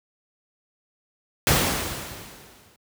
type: noise with exponential decay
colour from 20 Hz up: pink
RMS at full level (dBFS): -17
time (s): 1.47-2.76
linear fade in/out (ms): 1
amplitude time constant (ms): 280
effects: high-pass 60 Hz 12 dB/octave